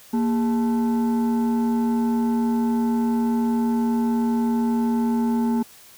sine tone with frequency modulation, 233.1 Hz, A#3, in tune, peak -17 dBFS, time 0.13-5.63 s, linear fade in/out 10 ms, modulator 642 Hz, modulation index 0.48, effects tanh soft clip ceiling -15 dBFS + white hiss -48 dBFS RMS until 5.97 s

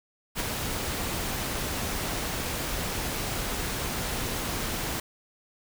pink noise with ADSR envelope, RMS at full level -27 dBFS, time 0.35-5 s, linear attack 46 ms, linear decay 16 ms, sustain -4 dB, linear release 3 ms, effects none

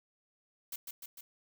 blue noise with echo, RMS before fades -40 dBFS, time 0.72-0.76 s, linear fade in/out 5 ms, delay 150 ms, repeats 3, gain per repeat -3 dB, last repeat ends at 1.21 s, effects none

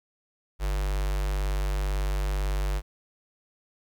square tone with notch filter, 49 Hz, G1, in tune, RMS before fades -27 dBFS, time 0.59-2.82 s, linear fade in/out 50 ms, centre 210 Hz, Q 0.85, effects 11-bit

